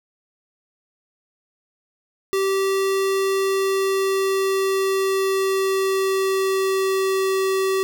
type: tone with pitch glide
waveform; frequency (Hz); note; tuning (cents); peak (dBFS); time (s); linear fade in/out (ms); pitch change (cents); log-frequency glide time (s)
square; 387.8 to 383.3; G4 to G4; -19 to -39; -19; 2.33-7.83; 0; -20; 3.4-7.42
effects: none